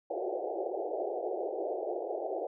pink band-pass noise, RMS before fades -35 dBFS, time 0.1-2.47 s, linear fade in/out 5 ms, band 340 to 780 Hz, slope 96 dB/octave, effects none

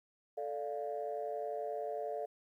sine chord, D minor, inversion second, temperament equal, 440 / 587.3 / 698.5 Hz, A4 / D5 / F5, 0 / 0 / 0 cents, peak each -40 / -40 / -40 dBFS, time 0.37-2.26 s, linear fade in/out 10 ms, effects tanh soft clip ceiling -28 dBFS + 12-bit

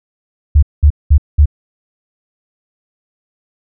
sine tone bursts, 73.42 Hz, D2, in tune, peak -3 dBFS, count 4, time 0.55-1.458 s, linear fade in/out 10 ms, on 77 ms, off 200 ms, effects none

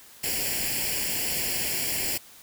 white noise with comb filter, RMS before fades -28 dBFS, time 0.23-2.18 s, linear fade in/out 10 ms, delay 0.4 ms, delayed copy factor +0.8, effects white hiss -50 dBFS RMS until 2.42 s

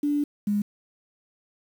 sine tone pair in turn, 291.4 / 205.7 Hz, D4 / G#3, -13 / -16 cents, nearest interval tritone, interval 603 cents, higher first, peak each -21 dBFS, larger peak neither, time 0.03-0.24 / 0.47-0.62 s, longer first, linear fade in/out 5 ms, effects 8-bit

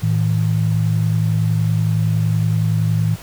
sine tone pair together, 110 / 160.73 Hz, A2 / E3, 0 / -43 cents, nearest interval perfect fifth, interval 657 cents, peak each -16 / -18 dBFS, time 0.02-3.16 s, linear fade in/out 20 ms, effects pink hiss -38 dBFS RMS until 3.22 s

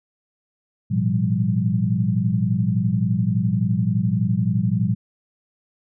sine tone cluster, 110.2 / 121.9 / 171.7 / 195.2 Hz, A2 / B2 / F3 / G3, +3 / -22 / -29 / -7 cents, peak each -23 dBFS, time 0.9-4.95 s, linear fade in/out 20 ms, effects none

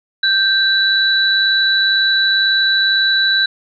sine tone pair together, 1568 / 3951 Hz, G6 / B7, 0 / 0 cents, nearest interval octave + major third, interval 1600 cents, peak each -14 dBFS, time 0.23-3.46 s, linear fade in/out 5 ms, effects none

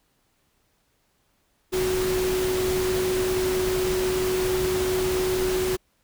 sine tone in noise, 370.7 Hz, F#4, 3 cents sharp, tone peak -22 dBFS, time 1.72-5.77 s, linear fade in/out 20 ms, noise pink, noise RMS -30 dBFS, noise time 1.72-5.77 s, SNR +5 dB, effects pink hiss -68 dBFS RMS until 6.03 s

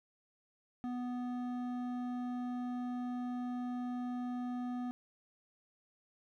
sine tone with hard clipping, 246.9 Hz, B3, in tune, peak -38 dBFS, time 0.84-4.91 s, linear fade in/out 0 ms, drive 10 dB, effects none

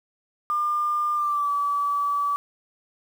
sine tone with pitch glide, 1200 to 1149.1 Hz, D6 to D6, +37 to -38 cents, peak -21 dBFS, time 0.5-2.36 s, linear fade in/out 0 ms, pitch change -75 cents, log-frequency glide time 1.15-1.5 s, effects 8-bit

